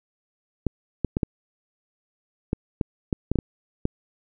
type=clicks; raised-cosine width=3 ms; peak=-9 dBFS; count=11; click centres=0.667 / 1.047 / 1.169 / 1.232 / 2.531 / 2.812 / 3.128 / 3.316 / 3.357 / 3.388 / 3.854 s; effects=none